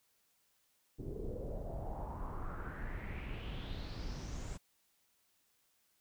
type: noise with low-pass filter sweep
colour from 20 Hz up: brown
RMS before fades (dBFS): -42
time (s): 0.98-4.58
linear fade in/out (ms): 20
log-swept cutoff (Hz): 350 to 7800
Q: 4.7
effects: white hiss -75 dBFS RMS until 6 s